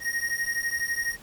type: beating tone pair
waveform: square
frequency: 1864.7 / 1876.7 Hz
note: A#6 / A#6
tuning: 0 / +11 cents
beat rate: 12 Hz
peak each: -30 dBFS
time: 0-1.17 s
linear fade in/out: 50 ms
effects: pink hiss -50 dBFS RMS until 1.22 s